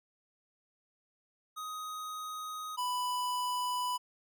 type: tone pair in turn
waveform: square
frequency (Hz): 1253 / 992.1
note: D#6 / B5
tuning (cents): +12 / +8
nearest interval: major third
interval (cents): 404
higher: first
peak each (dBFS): -39 / -32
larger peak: second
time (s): 1.56-2.77 / 2.77-3.98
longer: neither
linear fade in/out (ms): 20
effects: none